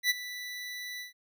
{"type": "tone with ADSR envelope", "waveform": "25% pulse", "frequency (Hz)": 1976, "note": "B6", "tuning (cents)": 0, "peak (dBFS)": -18, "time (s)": [0.03, 1.13], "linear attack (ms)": 70, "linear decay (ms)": 24, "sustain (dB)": -16, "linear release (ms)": 130, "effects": []}